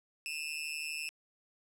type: tone with amplitude modulation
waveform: sawtooth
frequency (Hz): 2627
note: E7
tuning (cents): -7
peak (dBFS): -29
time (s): 0.26-1.09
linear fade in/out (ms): 0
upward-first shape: sine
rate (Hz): 152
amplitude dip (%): 100
effects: low-pass 12000 Hz 12 dB/octave + 11-bit